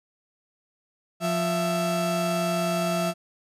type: tone pair together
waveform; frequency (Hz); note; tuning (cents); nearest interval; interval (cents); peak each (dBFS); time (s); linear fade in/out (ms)
35% pulse; 175.87 / 664; F3 / E5; +12 / +12; octave + major seventh; 2300; -25 / -24; 1.2-3.14; 50
effects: resampled to 32000 Hz